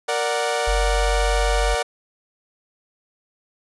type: chord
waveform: sawtooth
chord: Bb augmented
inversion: none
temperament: equal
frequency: 466.2 / 587.3 / 740 Hz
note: Bb4 / D5 / F#5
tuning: 0 / 0 / 0 cents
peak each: -21 dBFS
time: 0.08-1.83 s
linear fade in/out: 10 ms
type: tone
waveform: sine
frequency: 47.19 Hz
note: F#1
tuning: 35 cents sharp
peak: -19 dBFS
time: 0.67-1.75 s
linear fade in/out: 10 ms
effects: resampled to 24000 Hz